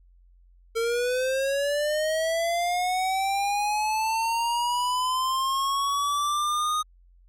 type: linear sweep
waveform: square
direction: up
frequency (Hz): 452.2 to 1244.5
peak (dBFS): -24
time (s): 0.75-6.83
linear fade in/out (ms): 20
effects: added 44 Hz sine -53 dBFS peak until 7.28 s + low-pass 12000 Hz 12 dB/octave